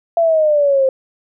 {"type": "exponential sweep", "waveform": "sine", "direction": "down", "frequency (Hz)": [680, 523.3], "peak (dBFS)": -10, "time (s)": [0.17, 0.89], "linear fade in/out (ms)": 2, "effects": []}